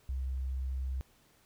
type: tone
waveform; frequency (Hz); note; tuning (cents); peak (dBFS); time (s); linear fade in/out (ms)
sine; 65.41; C2; 0; -32; 0.09-1.01; 0
effects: pink hiss -66 dBFS RMS until 1.45 s